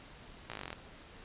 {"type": "slowing click train", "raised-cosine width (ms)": 0.3, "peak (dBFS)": -24, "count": 12, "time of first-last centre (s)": [0.5, 0.729], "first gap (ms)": 17, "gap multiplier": 1.04, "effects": ["pink hiss -53 dBFS RMS until 1.24 s", "resampled to 8000 Hz"]}